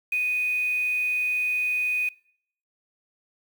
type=tone with quantisation; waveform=sine; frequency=2489 Hz; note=D#7; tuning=in tune; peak=-22 dBFS; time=0.12-2.09 s; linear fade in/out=5 ms; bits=7; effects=noise-tail reverb RT60 0.6 s tail -22 dB re dry